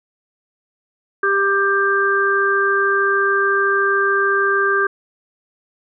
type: harmonic tone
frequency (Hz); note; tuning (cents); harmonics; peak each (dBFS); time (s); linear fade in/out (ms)
395.4; G4; +15; 1 / 3 / 4; -19 / -19 / -17; 1.23-4.87; 5
effects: none